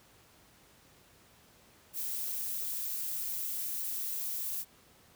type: noise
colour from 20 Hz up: violet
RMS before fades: -36 dBFS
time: 1.93-4.65 s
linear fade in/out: 50 ms
effects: pink hiss -61 dBFS RMS until 5.15 s + high-pass 60 Hz 12 dB/octave